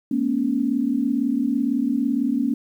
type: tone cluster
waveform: sine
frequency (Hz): 216.4 / 242.5 / 280.4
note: A3 / B3 / C#4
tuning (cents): -29 / -31 / +20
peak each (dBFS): -28 / -22 / -22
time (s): 0.11-2.54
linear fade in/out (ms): 5
effects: 9-bit